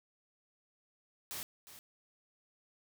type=noise with echo; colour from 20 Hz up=white; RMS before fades=-42 dBFS; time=1.31-1.43 s; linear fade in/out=0 ms; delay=360 ms; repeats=1; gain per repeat=-12 dB; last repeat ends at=1.79 s; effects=none